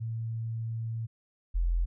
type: tone pair in turn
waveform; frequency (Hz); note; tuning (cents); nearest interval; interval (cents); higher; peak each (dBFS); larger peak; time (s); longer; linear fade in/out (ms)
sine; 113.5 / 42.81; A#2 / F1; -46 / -34; octave + perfect fourth; 1688; first; -31 / -24; second; 0-1.07 / 1.54-1.86; first; 20
effects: none